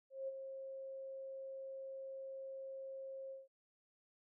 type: tone with ADSR envelope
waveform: sine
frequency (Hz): 536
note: C5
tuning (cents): +42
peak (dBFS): -38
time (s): 0.1-3.48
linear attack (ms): 180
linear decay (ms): 28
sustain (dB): -7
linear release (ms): 170
effects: none